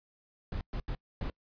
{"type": "noise bursts at uneven times", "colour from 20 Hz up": "brown", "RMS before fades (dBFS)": -35, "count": 4, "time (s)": [[0.52, 0.61], [0.73, 0.8], [0.88, 0.95], [1.21, 1.3]], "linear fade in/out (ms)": 2, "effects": ["noise-tail reverb RT60 0.1 s tail -26 dB re dry", "resampled to 11025 Hz"]}